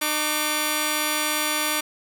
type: tone pair together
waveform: 5% pulse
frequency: 303.6 / 1157 Hz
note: D#4 / D6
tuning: -42 / -26 cents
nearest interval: octave + major seventh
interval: 2316 cents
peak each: -13 dBFS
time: 0.01-1.81 s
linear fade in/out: 10 ms
effects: none